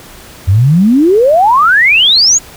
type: exponential sweep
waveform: sine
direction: up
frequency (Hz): 87.6 to 6990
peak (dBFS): -4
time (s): 0.47-2.39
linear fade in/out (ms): 20
effects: pink hiss -34 dBFS RMS until 2.56 s